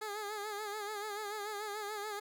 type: tone with vibrato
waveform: 15% pulse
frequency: 418 Hz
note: G#4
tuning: 11 cents sharp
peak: -32 dBFS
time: 0.01-2.2 s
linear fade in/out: 10 ms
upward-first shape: sine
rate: 6.9 Hz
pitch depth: 67 cents each way
effects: none